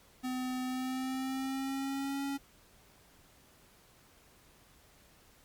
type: tone with pitch glide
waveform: square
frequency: 254.6 to 277.6 Hz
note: C4 to C#4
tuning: -47 to +3 cents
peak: -34 dBFS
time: 0.23-2.38 s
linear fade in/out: 20 ms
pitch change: +150 cents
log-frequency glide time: 0.64-2.23 s
effects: pink hiss -62 dBFS RMS until 5.44 s + MP3 96 kbps